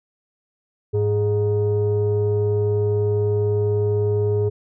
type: tone pair together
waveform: sine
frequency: 104.03 / 416.1 Hz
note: G#2 / G#4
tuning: +3 / +3 cents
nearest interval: 2 octaves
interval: 2400 cents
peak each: -18 dBFS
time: 0.93-4.5 s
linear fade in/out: 20 ms
effects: tanh soft clip ceiling -13 dBFS